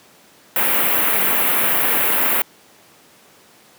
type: band-stop noise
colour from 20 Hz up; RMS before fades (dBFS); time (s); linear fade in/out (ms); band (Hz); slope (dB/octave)
white; -17; 0.56-2.42; 2; 2700 to 12000; 24
effects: pink hiss -49 dBFS RMS until 3.78 s + high-pass 200 Hz 12 dB/octave